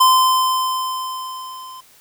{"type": "tone with level ramp", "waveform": "square", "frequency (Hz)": 1032, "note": "C6", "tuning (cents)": -24, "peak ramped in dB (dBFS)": [-9, -35], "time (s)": [0, 1.81], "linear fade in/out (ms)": 10, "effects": ["white hiss -50 dBFS RMS until 2 s"]}